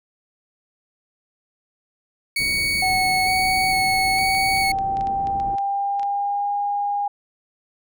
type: tone with vibrato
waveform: 30% pulse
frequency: 2217 Hz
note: C#7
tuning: in tune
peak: -17 dBFS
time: 2.36-4.72 s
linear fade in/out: 5 ms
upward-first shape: square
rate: 1.1 Hz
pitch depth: 13 cents each way
type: low-pass noise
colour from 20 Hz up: pink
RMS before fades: -35 dBFS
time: 2.39-5.56 s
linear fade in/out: 10 ms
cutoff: 450 Hz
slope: 12 dB/octave
type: tone with pitch glide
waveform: sine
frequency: 750 to 813.2 Hz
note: F#5 to G#5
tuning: +23 to -37 cents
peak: -20 dBFS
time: 2.82-7.08 s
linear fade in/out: 5 ms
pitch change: +140 cents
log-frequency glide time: 3.29-6.52 s
type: clicks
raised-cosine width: 0.2 ms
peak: -23 dBFS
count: 12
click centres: 4.187 / 4.349 / 4.572 / 4.787 / 4.97 / 5.01 / 5.071 / 5.271 / 5.4 / 5.584 / 5.996 / 6.031 s
effects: none